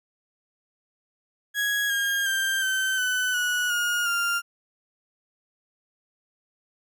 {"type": "tone with pitch steps", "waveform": "35% pulse", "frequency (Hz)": [1661, 1620.3, 1580.5, 1541.7, 1503.9, 1467, 1431, 1395.9], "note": ["G#6", "G#6", "G6", "G6", "F#6", "F#6", "F6", "F6"], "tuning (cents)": [0, -43, 14, -29, 28, -15, 42, -1], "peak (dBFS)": -21, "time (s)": [1.54, 4.42], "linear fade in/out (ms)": 50, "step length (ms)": 360, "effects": []}